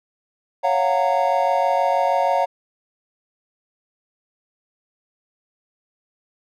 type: chord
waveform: triangle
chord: Gb major seventh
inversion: second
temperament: just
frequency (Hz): 555 / 693.7 / 740 / 925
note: Db5 / F5 / Gb5 / Bb5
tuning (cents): +2 / -12 / 0 / -14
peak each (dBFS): -20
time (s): 0.63-2.46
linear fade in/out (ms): 20
effects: none